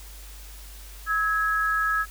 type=tone pair together; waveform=sine; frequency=1292.3 / 1661.2 Hz; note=E6 / G#6; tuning=-35 / 0 cents; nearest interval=major third; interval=435 cents; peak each=-24 / -24 dBFS; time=1.06-2.06 s; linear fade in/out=50 ms; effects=added 50 Hz sine -41 dBFS peak until 2.1 s + white hiss -47 dBFS RMS until 2.1 s